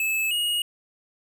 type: tone pair in turn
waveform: square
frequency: 2608 / 2877 Hz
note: E7 / F#7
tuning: -19 / -49 cents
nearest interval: major second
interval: 170 cents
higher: second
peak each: -23 dBFS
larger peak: neither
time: 0-0.31 / 0.31-0.62 s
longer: neither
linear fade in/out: 2 ms
effects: none